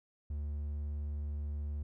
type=tone; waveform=triangle; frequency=73.42 Hz; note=D2; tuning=in tune; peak=-33 dBFS; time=0.3-1.83 s; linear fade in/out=5 ms; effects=none